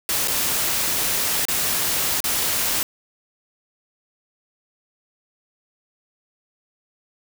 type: noise with dropouts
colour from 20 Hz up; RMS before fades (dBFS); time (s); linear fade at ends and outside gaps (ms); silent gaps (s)
white; -22; 0.09-2.83; 1; 0.275-0.281 / 1.453-1.484 / 2.204-2.241
effects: none